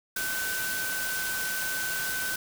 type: tone in noise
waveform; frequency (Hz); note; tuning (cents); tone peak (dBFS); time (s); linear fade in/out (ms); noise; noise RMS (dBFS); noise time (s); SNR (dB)
sine; 1521; F#6; +47; -31; 0.16-2.36; 5; white; -33; 0.16-2.36; -1
effects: none